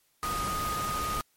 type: tone in noise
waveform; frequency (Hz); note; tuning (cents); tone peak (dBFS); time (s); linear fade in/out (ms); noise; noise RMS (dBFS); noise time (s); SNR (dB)
sine; 1239; D#6; -8; -30; 0.23-1.21; 0; pink; -35; 0.23-1.21; +2
effects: white hiss -69 dBFS RMS until 1.36 s + MP3 64 kbps

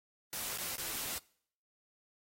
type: noise with dropouts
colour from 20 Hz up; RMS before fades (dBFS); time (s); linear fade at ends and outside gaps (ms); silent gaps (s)
white; -39; 0.33-1.18; 0; 0.576-0.584 / 0.757-0.781
effects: noise-tail reverb RT60 0.6 s tail -23 dB re dry + AAC 48 kbps

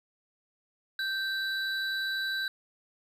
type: tone pair together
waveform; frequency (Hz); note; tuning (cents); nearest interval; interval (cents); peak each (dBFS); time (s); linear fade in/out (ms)
triangle; 1562 / 3946; G6 / B7; -7 / -2; octave + major third; 1605; -29 / -33; 0.99-2.48; 2
effects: none

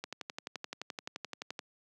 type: click train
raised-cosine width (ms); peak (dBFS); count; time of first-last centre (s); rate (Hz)
0.2; -21; 19; 0.04-1.592; 11.6
effects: high-pass 200 Hz 12 dB/octave

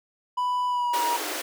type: tone with pitch glide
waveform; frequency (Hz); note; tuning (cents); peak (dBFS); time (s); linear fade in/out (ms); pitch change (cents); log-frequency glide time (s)
triangle; 991 to 951.7; B5 to A#5; +6 to +36; -21; 0.37-1.17; 10; -70; 0.68-1.04
type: high-pass noise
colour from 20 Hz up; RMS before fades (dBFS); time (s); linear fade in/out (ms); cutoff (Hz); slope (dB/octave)
pink; -31; 0.93-1.42; 10; 290; 96
effects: none

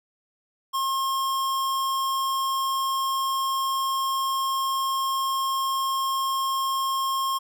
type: tone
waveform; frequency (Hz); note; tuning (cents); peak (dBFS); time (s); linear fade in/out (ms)
square; 1073; C6; +43; -24; 0.73-7.39; 20
effects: none

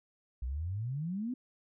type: exponential sweep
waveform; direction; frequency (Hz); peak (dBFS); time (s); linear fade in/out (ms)
sine; up; 58.27 to 261.6; -33; 0.42-1.34; 5
effects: none

